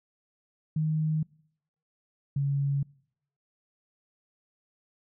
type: tone pair in turn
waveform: sine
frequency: 155.9 / 140.06 Hz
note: D#3 / C#3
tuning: +4 / +18 cents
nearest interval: major second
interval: 186 cents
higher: first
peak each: -24 / -24 dBFS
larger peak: neither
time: 0.76-1.23 / 2.36-2.83 s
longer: neither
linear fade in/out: 5 ms
effects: noise-tail reverb RT60 0.7 s tail -25 dB re dry